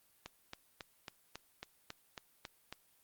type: click train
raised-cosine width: 0.2 ms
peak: -26 dBFS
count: 10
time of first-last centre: 0.26-2.726 s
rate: 3.65 Hz
effects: white hiss -70 dBFS RMS until 3.03 s + Opus 32 kbps